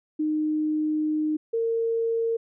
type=tone pair in turn; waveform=sine; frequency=307.2 / 457.4 Hz; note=D#4 / A#4; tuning=-22 / -33 cents; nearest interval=perfect fifth; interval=689 cents; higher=second; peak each=-22 dBFS; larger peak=neither; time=0.19-1.37 / 1.53-2.37 s; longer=first; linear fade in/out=10 ms; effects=none